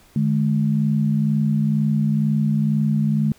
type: tone pair together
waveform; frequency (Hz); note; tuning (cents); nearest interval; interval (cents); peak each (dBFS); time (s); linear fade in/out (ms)
sine; 150 / 212.1; D3 / G#3; +37 / +37; tritone; 600; -19; 0.16-3.32; 2
effects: pink hiss -53 dBFS RMS until 3.38 s